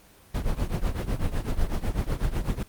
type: noise with tremolo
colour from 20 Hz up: brown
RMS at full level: -22 dBFS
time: 0.34-2.63 s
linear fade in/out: 5 ms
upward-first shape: triangle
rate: 8 Hz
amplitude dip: 90%
effects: pink hiss -54 dBFS RMS until 2.68 s + Opus 24 kbps